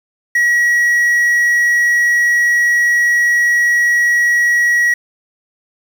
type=tone with quantisation; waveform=triangle; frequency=1915 Hz; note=A#6; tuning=46 cents sharp; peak=-8 dBFS; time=0.35-4.94 s; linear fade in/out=5 ms; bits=6; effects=none